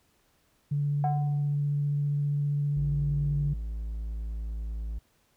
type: tone with vibrato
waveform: sine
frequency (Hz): 144.4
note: D3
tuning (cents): -29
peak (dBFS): -24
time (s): 0.71-3.54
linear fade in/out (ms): 10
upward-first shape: sine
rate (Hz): 15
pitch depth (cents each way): 9
type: tone with exponential decay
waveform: sine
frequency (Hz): 740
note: F#5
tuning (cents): 0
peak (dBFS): -23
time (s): 1.04-1.55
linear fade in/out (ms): 1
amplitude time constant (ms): 110
type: tone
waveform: triangle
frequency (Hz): 55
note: A1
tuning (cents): 0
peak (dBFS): -29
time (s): 2.76-4.99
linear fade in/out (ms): 10
effects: tanh soft clip ceiling -18 dBFS + pink hiss -68 dBFS RMS until 5.36 s